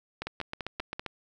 two click trains, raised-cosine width 0.3 ms, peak -18 / -18 dBFS, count 7 / 5, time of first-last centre 0.27-1.063 / 0.22-0.995 s, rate 7.57 / 5.16 Hz, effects none

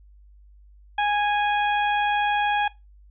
harmonic tone, 827 Hz, G#5, 8 cents flat, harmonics 1 / 2 / 3 / 4, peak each -21 / -27 / -31 / -33 dBFS, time 0.98-2.68 s, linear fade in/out 5 ms, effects noise-tail reverb RT60 0.2 s tail -19 dB re dry + added 50 Hz sine -48 dBFS peak until 3.1 s

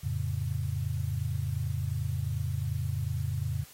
sine chord, F augmented, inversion none, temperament equal, 87.31 / 110 / 138.59 Hz, F2 / A2 / C#3, 0 / 0 / 0 cents, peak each -33 dBFS, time 0.03-3.64 s, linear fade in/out 10 ms, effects white hiss -53 dBFS RMS until 3.73 s + AAC 48 kbps

